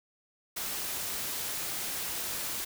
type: noise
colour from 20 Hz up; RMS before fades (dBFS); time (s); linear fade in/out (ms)
white; -35; 0.56-2.65; 10
effects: none